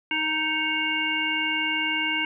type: harmonic tone with a mistuned harmonic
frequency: 311.1 Hz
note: D#4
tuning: in tune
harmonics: 1 / 3 / 5 / 7 / 9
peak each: -33 / -33 / -31 / -27 / -27 dBFS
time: 0.11-2.25 s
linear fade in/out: 2 ms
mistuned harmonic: 7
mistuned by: +25 cents
effects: none